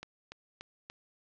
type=click train; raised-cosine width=0.2 ms; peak=-25 dBFS; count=4; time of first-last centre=0.03-0.9 s; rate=3.45 Hz; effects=low-pass 5000 Hz 12 dB/octave